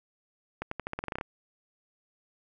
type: accelerating click train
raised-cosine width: 0.5 ms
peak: -18 dBFS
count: 12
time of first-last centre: 0.62-1.211 s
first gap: 94 ms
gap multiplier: 0.88
effects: none